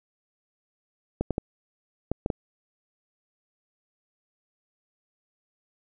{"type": "clicks", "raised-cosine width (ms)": 2, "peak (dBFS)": -12, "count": 6, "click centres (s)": [1.21, 1.307, 1.381, 2.116, 2.261, 2.302], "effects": []}